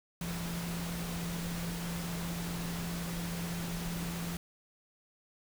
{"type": "tone in noise", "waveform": "sine", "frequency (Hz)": 170.9, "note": "F3", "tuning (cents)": -37, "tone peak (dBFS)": -36, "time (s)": [0.21, 4.37], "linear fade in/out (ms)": 2, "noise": "pink", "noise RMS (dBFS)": -41, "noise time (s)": [0.21, 4.37], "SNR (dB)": 2, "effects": []}